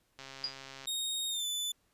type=click train; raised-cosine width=0.2 ms; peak=-29 dBFS; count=91; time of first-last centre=0.19-0.857 s; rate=135 Hz
type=tone with exponential decay; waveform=sine; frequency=4876 Hz; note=D#8; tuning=36 cents flat; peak=-28 dBFS; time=0.44-0.58 s; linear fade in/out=1 ms; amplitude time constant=29 ms
type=tone with pitch glide; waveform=sawtooth; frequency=3729 to 3499 Hz; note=A#7 to A7; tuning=0 to -10 cents; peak=-30 dBFS; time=0.87-1.72 s; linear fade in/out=5 ms; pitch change=-110 cents; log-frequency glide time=1.29-1.45 s
effects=pink hiss -73 dBFS RMS until 1.93 s + resampled to 32000 Hz